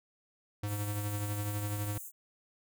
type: tone with tremolo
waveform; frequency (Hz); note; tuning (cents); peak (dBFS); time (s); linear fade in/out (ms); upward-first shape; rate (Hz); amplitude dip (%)
square; 103.5; G#2; -5; -32; 0.63-1.98; 5; triangle; 12; 45
type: high-pass noise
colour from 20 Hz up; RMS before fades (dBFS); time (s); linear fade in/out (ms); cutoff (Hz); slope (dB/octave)
white; -45; 0.65-2.12; 50; 6500; 96
effects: none